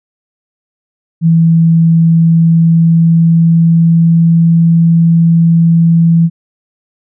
sine tone with pitch glide, 164.81 to 166.53 Hz, E3 to E3, 0 to +18 cents, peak -4 dBFS, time 1.21-6.3 s, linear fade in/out 50 ms, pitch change +18 cents, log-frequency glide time 1.95-4.54 s, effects none

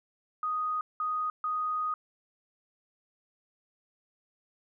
sine tone bursts at uneven times, 1244.5 Hz, D#6, in tune, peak -28 dBFS, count 3, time 0.43-0.81 / 1-1.3 / 1.44-1.94 s, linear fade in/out 2 ms, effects none

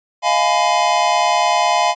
square chord, F half-diminished seventh, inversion third, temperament just, 628.6 / 698.5 / 838.1 / 1005.8 Hz, Eb5 / F5 / Ab5 / Cb6, +18 / 0 / +16 / +31 cents, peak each -24 / -18 / -19 / -19 dBFS, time 0.22-1.95 s, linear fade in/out 50 ms, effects resampled to 16000 Hz

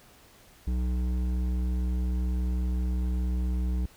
sine tone with hard clipping, 61.74 Hz, B1, in tune, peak -27 dBFS, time 0.67-3.86 s, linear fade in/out 5 ms, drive 10 dB, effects pink hiss -56 dBFS RMS until 3.96 s

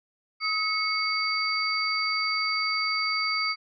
sine tone cluster, 1272 / 2200 / 4654 Hz, D#6 / C#7 / D8, +38 / -14 / -17 cents, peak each -30 / -28 / -28 dBFS, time 0.4-3.56 s, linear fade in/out 50 ms, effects none

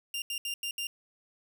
sawtooth tone bursts at uneven times, 2794 Hz, F7, in tune, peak -29 dBFS, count 5, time 0.14-0.22 / 0.3-0.38 / 0.45-0.54 / 0.63-0.71 / 0.78-0.87 s, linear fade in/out 2 ms, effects none

